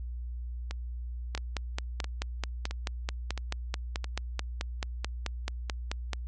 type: two click trains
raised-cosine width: 0.2 ms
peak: -14 / -19 dBFS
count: 23 / 6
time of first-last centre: 1.35-6.133 / 0.71-4.043 s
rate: 4.6 / 1.5 Hz
effects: added 60 Hz sine -34 dBFS peak until 6.27 s + MP3 48 kbps